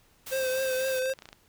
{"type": "noise", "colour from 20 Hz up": "white", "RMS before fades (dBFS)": -40, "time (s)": [0.26, 1], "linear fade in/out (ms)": 10}
{"type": "tone with vibrato", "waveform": "square", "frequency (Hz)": 522, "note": "C5", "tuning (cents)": -4, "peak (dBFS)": -27, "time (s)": [0.31, 1.14], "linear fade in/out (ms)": 20, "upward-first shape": "triangle", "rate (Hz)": 4, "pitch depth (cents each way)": 38}
{"type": "clicks", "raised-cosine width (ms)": 0.2, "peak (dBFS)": -27, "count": 12, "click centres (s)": [0.813, 0.885, 0.984, 1.022, 1.058, 1.097, 1.137, 1.189, 1.222, 1.256, 1.289, 1.329]}
{"effects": ["pink hiss -63 dBFS RMS until 1.48 s"]}